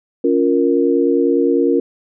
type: chord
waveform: sine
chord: Bb minor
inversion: first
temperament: just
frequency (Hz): 279.7 / 349.6 / 466.2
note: Db4 / F4 / Bb4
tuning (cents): +16 / +2 / 0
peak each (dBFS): -16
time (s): 0.24-1.8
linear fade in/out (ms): 5
effects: none